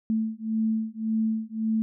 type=beating tone pair; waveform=sine; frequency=220 / 221.8 Hz; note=A3 / A3; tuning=0 / +14 cents; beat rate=1.8 Hz; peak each=-27 dBFS; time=0.1-1.82 s; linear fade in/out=0 ms; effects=none